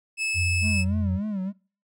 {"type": "tone", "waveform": "40% pulse", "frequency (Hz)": 2604, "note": "E7", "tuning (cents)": -22, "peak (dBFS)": -23, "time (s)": [0.17, 0.85], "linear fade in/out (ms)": 50}
{"type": "tone with pitch glide", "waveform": "sine", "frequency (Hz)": [88.2, 88.71], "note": ["F2", "F2"], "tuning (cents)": [18, 28], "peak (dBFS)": -23, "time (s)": [0.34, 1.2], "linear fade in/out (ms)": 50, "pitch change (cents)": 10, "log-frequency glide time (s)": [0.63, 0.88]}
{"type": "tone with vibrato", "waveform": "triangle", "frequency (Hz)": 200, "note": "G3", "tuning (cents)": 35, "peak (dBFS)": -24, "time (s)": [0.61, 1.53], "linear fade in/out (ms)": 50, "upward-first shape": "sine", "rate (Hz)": 3.4, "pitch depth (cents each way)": 130}
{"effects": ["noise-tail reverb RT60 0.4 s tail -24 dB re dry", "low-pass 12000 Hz 12 dB/octave"]}